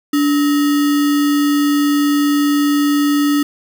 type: tone with sample-and-hold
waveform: sine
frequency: 290.1 Hz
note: D4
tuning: 21 cents flat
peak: -11 dBFS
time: 0.13-3.43 s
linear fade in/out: 5 ms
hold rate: 1575 Hz
effects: none